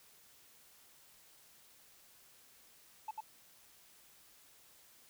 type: tone with echo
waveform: sine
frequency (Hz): 870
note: A5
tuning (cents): -20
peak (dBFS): -35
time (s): 3.08-3.11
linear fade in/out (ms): 5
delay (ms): 96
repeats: 1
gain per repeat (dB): -2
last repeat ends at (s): 3.206
effects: tanh soft clip ceiling -37 dBFS + white hiss -63 dBFS RMS until 5.09 s